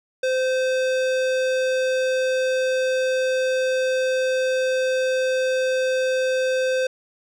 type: tone with hard clipping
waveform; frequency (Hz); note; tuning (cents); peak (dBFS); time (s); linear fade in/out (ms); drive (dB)
sine; 517; C5; -21; -21; 0.23-6.87; 5; 18
effects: none